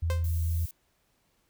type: tone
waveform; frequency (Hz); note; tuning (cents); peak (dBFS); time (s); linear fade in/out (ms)
sine; 82.9; E2; +10; -25; 0.02-0.66; 10
type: tone with exponential decay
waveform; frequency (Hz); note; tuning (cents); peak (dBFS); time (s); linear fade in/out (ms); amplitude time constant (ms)
sawtooth; 521; C5; -7; -26; 0.1-0.29; 1; 41
type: noise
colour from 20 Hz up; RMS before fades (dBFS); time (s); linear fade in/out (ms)
violet; -44; 0.24-0.71; 2
effects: pink hiss -71 dBFS RMS until 1.49 s